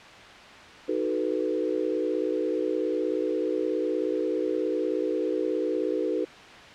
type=chord; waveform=sine; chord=B dominant seventh; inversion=first; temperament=equal with one note detuned; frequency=311.1 / 370 / 440 / 496.7 Hz; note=D#4 / F#4 / A4 / B4; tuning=0 / 0 / 0 / +10 cents; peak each=-30 dBFS; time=0.88-6.25 s; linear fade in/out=10 ms; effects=white hiss -45 dBFS RMS until 6.74 s + low-pass 3000 Hz 12 dB/octave